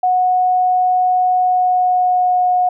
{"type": "tone with pitch glide", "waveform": "sine", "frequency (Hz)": [733, 726.3], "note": ["F#5", "F#5"], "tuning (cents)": [-16, -32], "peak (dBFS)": -11, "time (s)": [0.03, 2.69], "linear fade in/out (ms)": 5, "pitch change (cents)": -16, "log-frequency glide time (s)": [1.34, 2.48], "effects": []}